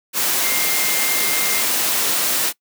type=tone in noise; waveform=sine; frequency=2110 Hz; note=C7; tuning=14 cents sharp; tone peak=-26 dBFS; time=0.41-1.64 s; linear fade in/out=50 ms; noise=white; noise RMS=-19 dBFS; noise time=0.13-2.53 s; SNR=-10 dB; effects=noise-tail reverb RT60 0.1 s tail -21 dB re dry + high-pass 200 Hz 12 dB/octave